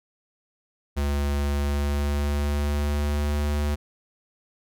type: tone with pitch glide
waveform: square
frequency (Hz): 71.5 to 73.51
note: D2 to D2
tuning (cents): -46 to +2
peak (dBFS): -23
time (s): 0.96-3.76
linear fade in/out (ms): 20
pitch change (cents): +48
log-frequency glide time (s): 1.53-3.34
effects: none